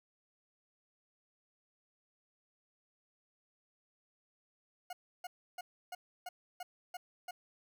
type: tone bursts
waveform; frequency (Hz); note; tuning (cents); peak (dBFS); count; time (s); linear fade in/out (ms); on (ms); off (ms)
40% pulse; 721; F#5; -45; -40; 8; 4.9-7.31; 5; 30; 310
effects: none